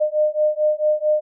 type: beating tone pair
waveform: sine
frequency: 606 / 610.5 Hz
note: D#5 / D#5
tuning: -46 / -33 cents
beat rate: 4.5 Hz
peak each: -19 dBFS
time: 0-1.21 s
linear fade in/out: 20 ms
effects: none